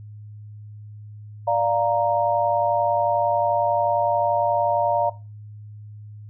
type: chord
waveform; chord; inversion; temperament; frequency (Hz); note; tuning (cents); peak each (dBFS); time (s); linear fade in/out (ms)
sine; Bb major; first; equal; 587.3 / 698.5 / 932.3; D5 / F5 / Bb5; 0 / 0 / 0; -22; 1.47-5.1; 10
effects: noise-tail reverb RT60 0.3 s tail -18 dB re dry + added 105 Hz sine -37 dBFS peak until 6.29 s